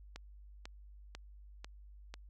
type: click train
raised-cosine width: 0.2 ms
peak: -28 dBFS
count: 5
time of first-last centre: 0.16-2.14 s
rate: 2.02 Hz
effects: added 50 Hz sine -52 dBFS peak until 2.29 s